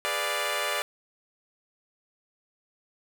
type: chord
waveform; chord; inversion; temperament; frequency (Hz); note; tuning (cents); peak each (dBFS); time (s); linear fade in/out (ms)
10% pulse; G# diminished seventh; none; equal; 415.3 / 493.9 / 587.3 / 698.5; G#4 / B4 / D5 / F5; 0 / 0 / 0 / 0; -27 / -26 / -21 / -27; 0.05-0.82; 0
effects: none